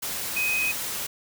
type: tone in noise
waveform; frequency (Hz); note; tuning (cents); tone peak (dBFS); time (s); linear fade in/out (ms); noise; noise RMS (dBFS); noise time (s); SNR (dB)
sine; 2513; D#7; +17; -23; 0.36-0.72; 10; white; -31; 0.02-1.07; +5
effects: none